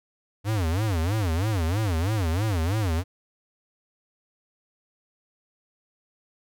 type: tone with vibrato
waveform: square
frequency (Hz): 94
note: F#2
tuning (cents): +28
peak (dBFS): -23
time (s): 0.44-3.04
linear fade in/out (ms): 50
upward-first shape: sine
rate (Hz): 3.1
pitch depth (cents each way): 290
effects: none